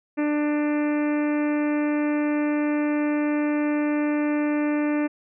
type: harmonic tone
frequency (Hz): 296.9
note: D4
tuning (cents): +19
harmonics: 1 / 2 / 3 / 4 / 5 / 6 / 7 / 8 / 9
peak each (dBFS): -21 / -30 / -37 / -39 / -40 / -38 / -41 / -40 / -46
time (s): 0.17-5.08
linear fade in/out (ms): 20
effects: none